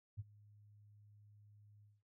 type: tone with ADSR envelope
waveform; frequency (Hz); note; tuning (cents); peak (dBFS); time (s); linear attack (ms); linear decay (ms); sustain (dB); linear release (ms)
sine; 103.83; G#2; 0; -39; 0.17-2.03; 26; 30; -22; 200
effects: none